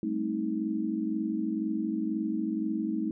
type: chord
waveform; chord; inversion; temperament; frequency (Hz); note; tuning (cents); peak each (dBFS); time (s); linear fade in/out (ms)
sine; A half-diminished seventh; third; just; 198 / 220 / 264 / 316.8; G3 / A3 / C4 / Eb4; +18 / 0 / +16 / +31; -36 / -32 / -37 / -31; 0.03-3.11; 2
effects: none